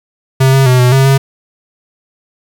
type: tone with pitch steps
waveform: square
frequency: 132.8 / 134.8 / 126.7 / 124.5 / 134.4 / 136 Hz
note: C3 / C#3 / B2 / B2 / C3 / C#3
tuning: +26 / -48 / +45 / +14 / +47 / -33 cents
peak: -6 dBFS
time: 0.4-1.18 s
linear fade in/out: 10 ms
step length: 130 ms
effects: 7-bit